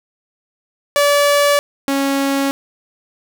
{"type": "tone pair in turn", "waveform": "sawtooth", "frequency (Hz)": [576, 275.6], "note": ["D5", "C#4"], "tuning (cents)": [-34, -10], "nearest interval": "octave + minor second", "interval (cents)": 1276, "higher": "first", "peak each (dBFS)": [-7, -11], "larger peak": "first", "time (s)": [[0.96, 1.59], [1.88, 2.51]], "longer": "neither", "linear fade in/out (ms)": 0, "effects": []}